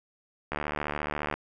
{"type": "click train", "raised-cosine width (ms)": 0.5, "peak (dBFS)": -15, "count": 62, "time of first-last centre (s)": [0.52, 1.34], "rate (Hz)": 74.4, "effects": []}